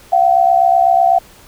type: tone pair together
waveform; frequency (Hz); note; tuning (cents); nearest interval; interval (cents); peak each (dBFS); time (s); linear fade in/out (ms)
sine; 691 / 759; F5 / F#5; -19 / +44; major second; 163; -11; 0.12-1.19; 10
effects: pink hiss -43 dBFS RMS until 1.47 s